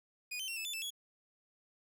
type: tone with pitch steps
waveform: sawtooth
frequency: 2467 / 3084 / 2730 / 2617 / 3500 / 2641 / 3357 Hz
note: D#7 / G7 / F7 / E7 / A7 / E7 / G#7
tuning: -15 / -29 / -40 / -13 / -10 / +3 / +18 cents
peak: -35 dBFS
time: 0.31-0.905 s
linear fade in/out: 10 ms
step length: 85 ms
effects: 11-bit